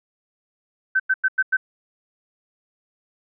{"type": "tone bursts", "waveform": "sine", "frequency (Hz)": 1535, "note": "G6", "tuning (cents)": -37, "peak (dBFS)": -15, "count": 5, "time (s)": [0.95, 1.57], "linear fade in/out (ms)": 10, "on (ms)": 48, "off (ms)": 95, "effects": []}